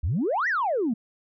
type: exponential two-way sweep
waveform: sine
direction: up then down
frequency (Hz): 65.5 to 1996 to 207.7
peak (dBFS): -21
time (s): 0.03-0.94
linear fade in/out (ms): 10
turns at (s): 0.48
effects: tanh soft clip ceiling -18 dBFS